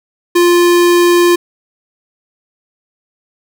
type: tone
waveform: square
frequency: 349.2 Hz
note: F4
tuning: in tune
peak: -7 dBFS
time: 0.35-1.36 s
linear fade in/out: 10 ms
effects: none